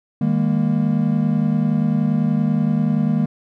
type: chord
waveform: triangle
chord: D# suspended fourth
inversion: none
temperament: equal with one note detuned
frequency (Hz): 155.56 / 202.7 / 233.1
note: D#3 / G#3 / A#3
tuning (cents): 0 / -42 / 0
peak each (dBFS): -18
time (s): 0.21-3.26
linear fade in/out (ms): 5
effects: none